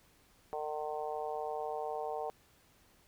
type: harmonic tone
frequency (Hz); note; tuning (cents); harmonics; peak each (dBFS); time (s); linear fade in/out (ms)
151.9; D#3; -41; 3 / 4 / 5 / 6 / 7; -40 / -42 / -39 / -45 / -50; 0.53-2.3; 0
effects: pink hiss -66 dBFS RMS until 3.07 s